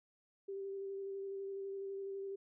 sine tone with vibrato, 392 Hz, G4, in tune, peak -40 dBFS, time 0.48-2.36 s, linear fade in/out 10 ms, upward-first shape square, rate 12 Hz, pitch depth 12 cents each way, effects none

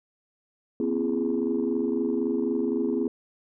sine tone cluster, 241.7 / 265.6 / 337 / 414.6 Hz, B3 / C4 / E4 / G#4, -37 / +26 / +38 / -3 cents, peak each -28 dBFS, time 0.8-3.08 s, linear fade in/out 2 ms, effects tanh soft clip ceiling -16 dBFS

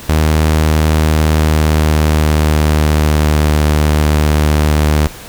sawtooth tone with pitch glide, 77.78 to 75.61 Hz, D#2 to D#2, 0 to -49 cents, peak -5 dBFS, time 0.09-5.07 s, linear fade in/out 0 ms, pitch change -49 cents, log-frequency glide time 1.19-3.53 s, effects pink hiss -32 dBFS RMS until 5.28 s

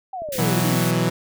sine exponential sweep, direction down, 784 to 233.1 Hz, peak -27 dBFS, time 0.13-0.81 s, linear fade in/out 5 ms
click train, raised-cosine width 2 ms, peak -27 dBFS, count 9, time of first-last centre 0.22-0.764 s, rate 14.7 Hz
white band-stop noise, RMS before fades -30 dBFS, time 0.32-0.91 s, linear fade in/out 5 ms, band 550 to 1500 Hz, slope 96 dB/octave
sawtooth chord, B suspended fourth, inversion none, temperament equal, 123.47 / 164.81 / 185 Hz, B2 / E3 / F#3, 0 / 0 / 0 cents, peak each -19 / -18 / -19 dBFS, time 0.38-1.1 s, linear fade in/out 10 ms
effects none

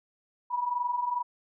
sine tone pair together, 955.7 / 978 Hz, A#5 / B5, +43 / -17 cents, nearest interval unison, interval 40 cents, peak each -33 / -28 dBFS, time 0.5-1.23 s, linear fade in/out 20 ms, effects none

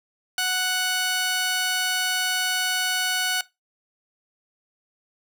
10% pulse tone pair together, 740 / 1480 Hz, F#5 / F#6, 0 / 0 cents, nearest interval octave, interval 1200 cents, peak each -18 / -18 dBFS, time 0.38-3.41 s, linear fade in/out 2 ms, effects noise-tail reverb RT60 0.2 s tail -19 dB re dry

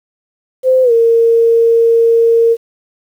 sine tone with pitch glide, 517 to 460.6 Hz, C5 to A#4, -21 to -21 cents, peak -6 dBFS, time 0.63-2.57 s, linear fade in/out 50 ms, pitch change -200 cents, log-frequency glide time 0.83-0.92 s, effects 7-bit

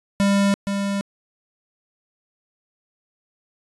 square tone with echo, 199.2 Hz, G3, 28 cents sharp, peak -16 dBFS, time 0.2-0.54 s, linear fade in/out 0 ms, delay 470 ms, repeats 1, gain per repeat -6 dB, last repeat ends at 1.01 s, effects resampled to 24000 Hz

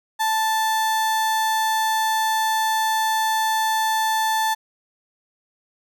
35% pulse tone, 880 Hz, A5, in tune, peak -17 dBFS, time 0.19-4.55 s, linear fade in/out 20 ms, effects none

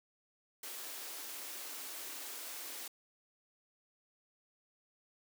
white high-pass noise, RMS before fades -45 dBFS, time 0.63-2.88 s, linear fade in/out 5 ms, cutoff 250 Hz, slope 96 dB/octave, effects none

